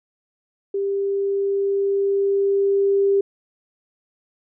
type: tone with level ramp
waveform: sine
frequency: 396.3 Hz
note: G4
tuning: 19 cents sharp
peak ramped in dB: -20 to -14 dBFS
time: 0.74-3.21 s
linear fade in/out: 5 ms
effects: none